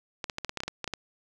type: clicks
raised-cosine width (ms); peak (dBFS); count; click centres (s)
0.2; -15; 12; 0.242 / 0.298 / 0.384 / 0.447 / 0.494 / 0.573 / 0.604 / 0.635 / 0.68 / 0.843 / 0.877 / 0.937
effects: none